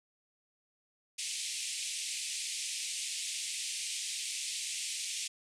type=band-pass noise; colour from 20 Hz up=white; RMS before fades=-38 dBFS; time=1.18-5.28 s; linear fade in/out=10 ms; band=2200 to 9400 Hz; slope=48 dB/octave; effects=none